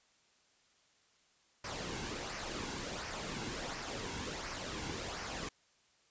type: noise with flanger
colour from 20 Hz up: pink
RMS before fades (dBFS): -41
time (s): 1.64-5.49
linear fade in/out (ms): 5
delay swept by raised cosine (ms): 0.27 to 1.67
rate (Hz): 1.4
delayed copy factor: -0.5
effects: white hiss -70 dBFS RMS until 6.1 s + resampled to 16000 Hz